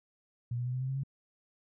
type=tone with pitch steps; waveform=sine; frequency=119.9 / 122.56 / 125.28 / 128.06 / 130.9 / 133.81 / 136.78 Hz; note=A#2 / B2 / B2 / C3 / C3 / C3 / C#3; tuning=+49 / -13 / +25 / -37 / +1 / +39 / -23 cents; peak=-31 dBFS; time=0.51-1.035 s; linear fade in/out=5 ms; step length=75 ms; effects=none